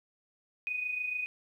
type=tone with amplitude modulation; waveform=sine; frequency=2489 Hz; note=D#7; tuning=in tune; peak=-29 dBFS; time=0.67-1.26 s; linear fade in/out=0 ms; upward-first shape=sine; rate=27 Hz; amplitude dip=55%; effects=11-bit